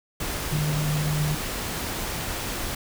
sine tone in noise, 150.7 Hz, D3, 45 cents sharp, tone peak -23 dBFS, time 0.52-1.35 s, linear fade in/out 5 ms, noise pink, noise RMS -30 dBFS, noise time 0.2-2.75 s, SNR +4 dB, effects none

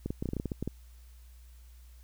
clicks, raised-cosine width 3 ms, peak -20 dBFS, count 12, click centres 0.06 / 0.105 / 0.225 / 0.257 / 0.289 / 0.334 / 0.367 / 0.399 / 0.457 / 0.518 / 0.626 / 0.676 s, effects added 60 Hz sine -50 dBFS peak until 2.03 s + white hiss -65 dBFS RMS until 2.03 s

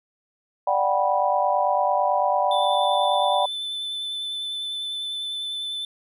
sine chord, G major seventh, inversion second, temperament just, 588 / 735 / 784 / 980 Hz, D5 / F#5 / G5 / B5, +2 / -12 / 0 / -14 cents, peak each -24 dBFS, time 0.67-3.46 s, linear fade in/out 5 ms
triangle tone with vibrato, 3520 Hz, A7, in tune, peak -26 dBFS, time 2.51-5.85 s, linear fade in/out 2 ms, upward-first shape triangle, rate 10 Hz, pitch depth 14 cents each way
effects none

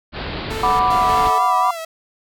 pink low-pass noise, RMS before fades -27 dBFS, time 0.12-1.32 s, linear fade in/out 50 ms, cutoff 4700 Hz, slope 96 dB/octave
sawtooth tone with tremolo, 440 Hz, A4, in tune, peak -22 dBFS, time 0.5-1.47 s, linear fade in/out 10 ms, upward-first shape square, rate 1.7 Hz, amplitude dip 80%
sine chord, B minor, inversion second, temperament equal, 740 / 987.8 / 1174.7 Hz, F#5 / B5 / D6, 0 / 0 / 0 cents, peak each -19 / -17 / -18 dBFS, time 0.63-1.71 s, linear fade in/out 5 ms
sawtooth tone with vibrato, 670 Hz, E5, 28 cents sharp, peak -23 dBFS, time 0.9-1.85 s, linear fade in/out 5 ms, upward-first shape sine, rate 4.1 Hz, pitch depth 61 cents each way
effects none

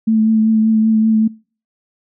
sine tone with vibrato, 220 Hz, A3, in tune, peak -10 dBFS, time 0.07-1.28 s, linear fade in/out 10 ms, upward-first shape triangle, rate 5.2 Hz, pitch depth 25 cents each way, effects noise-tail reverb RT60 0.4 s tail -24 dB re dry

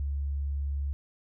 sine tone, 70.4 Hz, C#2, 27 cents sharp, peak -28 dBFS, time 0-0.93 s, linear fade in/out 0 ms, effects none

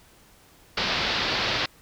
white low-pass noise, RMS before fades -26 dBFS, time 0.77-1.66 s, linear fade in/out 5 ms, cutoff 4800 Hz, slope 48 dB/octave, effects pink hiss -55 dBFS RMS until 1.81 s

